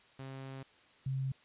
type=tone pair in turn; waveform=sawtooth / sine; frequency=133.9 / 133.34 Hz; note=C3 / C3; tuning=+40 / +33 cents; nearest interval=unison; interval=7 cents; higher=first; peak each=-39 / -32 dBFS; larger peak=second; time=0.19-0.63 / 1.06-1.32 s; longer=first; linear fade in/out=5 ms; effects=white hiss -63 dBFS RMS until 1.44 s + resampled to 8000 Hz